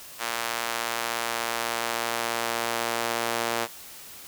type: tone with high-pass filter sweep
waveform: sawtooth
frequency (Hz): 116.54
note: A#2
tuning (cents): 0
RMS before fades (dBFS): -29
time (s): 0.18-3.68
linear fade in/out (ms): 50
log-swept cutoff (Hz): 1000 to 540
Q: 0.76
effects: white hiss -44 dBFS RMS until 4.27 s